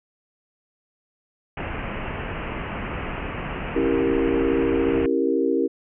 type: low-pass noise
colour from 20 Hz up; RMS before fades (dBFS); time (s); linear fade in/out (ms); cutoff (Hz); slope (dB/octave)
pink; -30; 1.57-5.06; 2; 2900; 96
type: chord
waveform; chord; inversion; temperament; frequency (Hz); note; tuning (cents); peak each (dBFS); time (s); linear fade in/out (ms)
sine; C# diminished seventh; none; equal with one note detuned; 272.4 / 329.6 / 392 / 466.2; C#4 / E4 / G4 / Bb4; -30 / 0 / 0 / 0; -24; 3.75-5.68; 20
effects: none